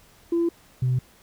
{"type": "tone pair in turn", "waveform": "sine", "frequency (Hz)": [338.7, 126.87], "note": ["E4", "B2"], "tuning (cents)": [47, 47], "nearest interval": "octave + perfect fourth", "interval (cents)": 1700, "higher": "first", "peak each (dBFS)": -18, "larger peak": "neither", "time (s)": [[0.32, 0.49], [0.82, 0.99]], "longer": "neither", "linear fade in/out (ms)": 5, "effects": ["tanh soft clip ceiling -16 dBFS", "pink hiss -55 dBFS RMS until 1.22 s"]}